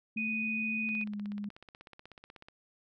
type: tone with pitch glide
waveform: sine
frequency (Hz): 220 to 205.3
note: A3 to G#3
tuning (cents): 0 to -20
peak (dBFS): -35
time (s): 0.16-1.49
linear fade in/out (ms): 5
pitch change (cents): -120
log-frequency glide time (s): 0.87-1.17
type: tone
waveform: sine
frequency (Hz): 2487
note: D#7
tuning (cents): -1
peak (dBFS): -32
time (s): 0.17-1.04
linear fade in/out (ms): 5
type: click train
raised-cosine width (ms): 0.3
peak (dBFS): -34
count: 27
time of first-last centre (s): 0.89-2.485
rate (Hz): 16.3
effects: none

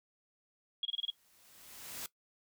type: tone bursts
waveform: sine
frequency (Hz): 3300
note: G#7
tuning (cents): -12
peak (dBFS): -31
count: 6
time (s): 0.83-1.102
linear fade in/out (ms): 2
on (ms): 22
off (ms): 28
type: noise with exponential growth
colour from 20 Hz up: white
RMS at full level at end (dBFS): -41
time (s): 0.91-2.06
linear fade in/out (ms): 1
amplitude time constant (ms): 250
effects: noise-tail reverb RT60 0.1 s tail -18 dB re dry

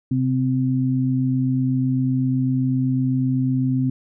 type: tone pair together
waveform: sine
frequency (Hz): 131 / 258.9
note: C3 / C4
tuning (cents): +2 / -18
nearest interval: octave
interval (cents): 1180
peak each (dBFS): -20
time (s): 0.11-3.9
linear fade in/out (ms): 5
effects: none

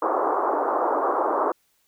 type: band-pass noise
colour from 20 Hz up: white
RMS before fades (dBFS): -23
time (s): 0.02-1.52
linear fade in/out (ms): 5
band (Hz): 310 to 1200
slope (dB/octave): 48
effects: white hiss -67 dBFS RMS until 1.87 s

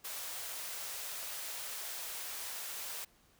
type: high-pass noise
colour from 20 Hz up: white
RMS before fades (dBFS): -42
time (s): 0.04-3.05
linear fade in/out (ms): 10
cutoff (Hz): 460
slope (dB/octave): 24
effects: pink hiss -67 dBFS RMS until 3.39 s

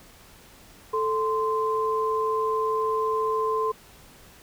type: tone pair together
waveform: sine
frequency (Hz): 439 / 1039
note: A4 / C6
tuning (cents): -4 / -12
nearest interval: octave + minor third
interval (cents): 1492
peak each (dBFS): -25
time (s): 0.93-3.72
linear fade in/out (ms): 10
effects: pink hiss -51 dBFS RMS until 4.42 s

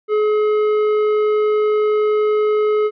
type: tone with tanh clipping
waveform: sine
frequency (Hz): 424.7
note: G#4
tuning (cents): +39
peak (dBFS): -15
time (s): 0.08-2.91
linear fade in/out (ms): 50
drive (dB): 10
effects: none

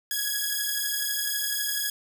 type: beating tone pair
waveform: 5% pulse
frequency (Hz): 1661.2 / 1673.2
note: G#6 / G#6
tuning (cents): 0 / +12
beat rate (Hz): 12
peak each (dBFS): -18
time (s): 0.11-1.9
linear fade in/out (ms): 2
effects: none

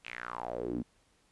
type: tone with band-pass filter sweep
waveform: sawtooth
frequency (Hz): 59.9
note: A#1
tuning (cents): +48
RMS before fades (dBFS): -38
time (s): 0.04-0.83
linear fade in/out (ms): 20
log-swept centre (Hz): 2800 to 230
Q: 5.1
effects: pink hiss -69 dBFS RMS until 1.31 s + resampled to 24000 Hz

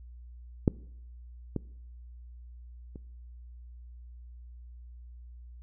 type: clicks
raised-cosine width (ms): 3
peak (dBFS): -8 / -17 / -30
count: 3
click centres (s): 0.678 / 1.563 / 2.958
effects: noise-tail reverb RT60 0.7 s tail -22 dB re dry + added 60 Hz sine -45 dBFS peak until 5.62 s

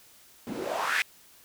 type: noise with band-pass filter sweep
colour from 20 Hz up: white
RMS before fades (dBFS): -30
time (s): 0.47-1.02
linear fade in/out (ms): 0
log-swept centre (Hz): 210 to 2200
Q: 3.7
effects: white hiss -56 dBFS RMS until 1.44 s

